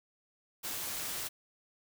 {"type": "noise", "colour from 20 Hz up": "white", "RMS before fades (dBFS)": -38, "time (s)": [0.63, 1.29], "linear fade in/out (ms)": 20, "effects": []}